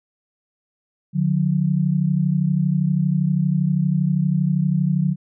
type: tone pair together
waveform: sine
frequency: 148.64 / 181.2 Hz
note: D3 / F#3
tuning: +21 / -36 cents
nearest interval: minor third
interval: 343 cents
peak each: -19 dBFS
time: 1.13-5.16 s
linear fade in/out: 50 ms
effects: none